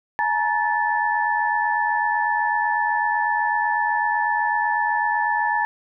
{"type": "tone cluster", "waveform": "sine", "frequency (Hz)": [851, 939, 1747], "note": ["G#5", "A#5", "A6"], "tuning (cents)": [42, 12, -13], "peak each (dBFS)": -23, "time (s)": [0.19, 5.65], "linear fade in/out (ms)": 0, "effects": []}